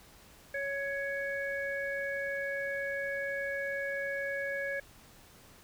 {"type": "harmonic tone", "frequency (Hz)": 557, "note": "C#5", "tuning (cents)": 8, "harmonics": [1, 3, 4], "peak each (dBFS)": [-36, -35, -42], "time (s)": [0.54, 4.8], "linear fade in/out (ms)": 5, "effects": ["pink hiss -57 dBFS RMS until 5.63 s"]}